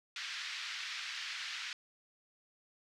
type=band-pass noise; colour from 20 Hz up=pink; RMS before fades=-42 dBFS; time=0.16-1.73 s; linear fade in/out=2 ms; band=1600 to 5200 Hz; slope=24 dB/octave; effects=none